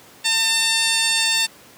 15% pulse tone with band-pass filter, 901 Hz, A5, 41 cents sharp, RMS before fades -19 dBFS, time 0.24-1.47 s, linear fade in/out 20 ms, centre 5900 Hz, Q 1.7, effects pink hiss -46 dBFS RMS until 1.77 s + high-pass 150 Hz 12 dB/octave

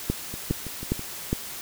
two click trains, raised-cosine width 3 ms, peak -10 / -22 dBFS, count 4 / 5, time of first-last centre 0.1-1.33 / 0.34-0.994 s, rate 2.44 / 6.12 Hz, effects white hiss -37 dBFS RMS until 1.61 s

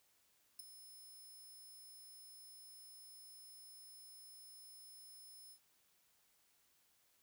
5% pulse tone with ADSR envelope, 5240 Hz, E8, 11 cents flat, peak -37 dBFS, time 0.59-5.59 s, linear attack 8 ms, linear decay 8 ms, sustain -13 dB, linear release 74 ms, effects white hiss -75 dBFS RMS until 7.22 s

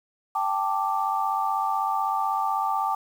sine chord, G suspended second, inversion none, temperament equal, 784 / 880 / 1174.7 Hz, G5 / A5 / D6, 0 / 0 / 0 cents, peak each -27 dBFS, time 0.35-2.95 s, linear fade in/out 5 ms, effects 8-bit

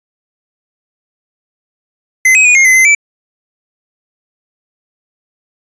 square tone with pitch steps, 2051 / 2534 / 2460 / 2136 / 2042 / 2063 / 2317 Hz, C7 / D#7 / D#7 / C7 / C7 / C7 / D7, -35 / +31 / -20 / +35 / -43 / -25 / -24 cents, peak -5 dBFS, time 2.25-2.95 s, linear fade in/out 5 ms, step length 100 ms, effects resampled to 22050 Hz

